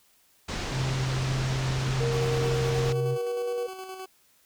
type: low-pass noise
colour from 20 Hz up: pink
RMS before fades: -33 dBFS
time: 0.48-2.93 s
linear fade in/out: 10 ms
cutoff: 6700 Hz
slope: 24 dB/octave
type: tone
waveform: triangle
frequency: 130.8 Hz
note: C3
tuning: in tune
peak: -24 dBFS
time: 0.71-3.18 s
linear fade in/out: 50 ms
type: tone with pitch glide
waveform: sine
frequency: 466.2 to 481.5 Hz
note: A#4 to B4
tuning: 0 to -44 cents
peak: -27 dBFS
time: 2-3.67 s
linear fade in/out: 10 ms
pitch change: +56 cents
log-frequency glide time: 2.74-3.36 s
type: tone with tremolo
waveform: 20% pulse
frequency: 377.1 Hz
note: F#4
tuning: 33 cents sharp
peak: -31 dBFS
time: 2.12-4.06 s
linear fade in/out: 5 ms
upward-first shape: square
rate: 9.6 Hz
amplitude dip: 40%
effects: white hiss -63 dBFS RMS until 4.45 s